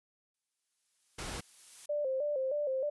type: noise with exponential growth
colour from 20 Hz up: blue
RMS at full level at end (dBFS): -47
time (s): 0.34-1.86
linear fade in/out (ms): 5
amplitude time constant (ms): 330
type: noise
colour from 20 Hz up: pink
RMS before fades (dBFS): -40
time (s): 1.18-1.41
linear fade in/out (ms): 10
type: tone with vibrato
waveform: sine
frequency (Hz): 557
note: C#5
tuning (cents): +8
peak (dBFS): -30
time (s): 1.89-2.9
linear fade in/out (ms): 10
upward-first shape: square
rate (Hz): 3.2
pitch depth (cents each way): 98
effects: resampled to 24000 Hz